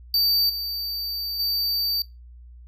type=tone with level steps; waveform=square; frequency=4621 Hz; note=D8; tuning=29 cents flat; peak=-18 / -27 / -22 dBFS; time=0.14-2.02 s; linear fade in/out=2 ms; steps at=0.49 / 1.39 s; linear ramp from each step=10 ms; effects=noise-tail reverb RT60 0.2 s tail -18 dB re dry + added 60 Hz sine -42 dBFS peak until 2.67 s